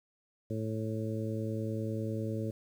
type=harmonic tone; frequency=110 Hz; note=A2; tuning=in tune; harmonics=1 / 2 / 3 / 4 / 5; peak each=-35 / -38 / -40 / -41 / -42 dBFS; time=0.5-2.51 s; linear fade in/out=5 ms; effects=10-bit